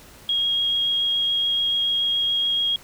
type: tone with vibrato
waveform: sine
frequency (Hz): 3276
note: G#7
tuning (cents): -24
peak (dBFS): -19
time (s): 0.29-2.76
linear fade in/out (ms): 2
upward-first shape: triangle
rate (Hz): 7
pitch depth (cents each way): 9
effects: pink hiss -47 dBFS RMS until 2.83 s